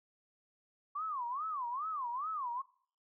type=tone with vibrato; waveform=sine; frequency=1108.7 Hz; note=C#6; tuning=in tune; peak=-35 dBFS; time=0.95-2.62 s; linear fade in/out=10 ms; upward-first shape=sine; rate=2.4 Hz; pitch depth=280 cents each way; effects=noise-tail reverb RT60 0.5 s tail -21 dB re dry